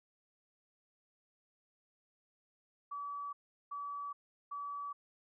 sine tone bursts, 1146 Hz, D6, 43 cents flat, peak -39 dBFS, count 3, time 2.91-4.93 s, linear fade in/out 10 ms, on 420 ms, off 380 ms, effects none

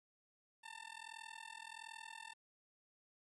15% pulse tone with amplitude modulation, 896 Hz, A5, 31 cents sharp, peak -40 dBFS, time 0.63-2.34 s, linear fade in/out 20 ms, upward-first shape sine, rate 41.4 Hz, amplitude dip 95%, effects resampled to 22050 Hz + 13-bit

